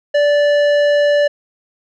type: tone with tanh clipping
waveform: sine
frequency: 583 Hz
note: D5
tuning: 13 cents flat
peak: -12 dBFS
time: 0.14-1.28 s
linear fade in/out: 10 ms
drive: 13 dB
effects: none